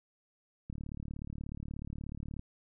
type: click train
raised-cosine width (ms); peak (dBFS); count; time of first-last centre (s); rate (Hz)
5; -29; 63; 0.7-2.394; 36.6
effects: none